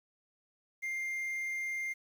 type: tone with quantisation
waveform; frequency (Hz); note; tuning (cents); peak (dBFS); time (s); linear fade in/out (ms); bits
triangle; 2106; C7; +11; -32; 0.82-1.94; 20; 10
effects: none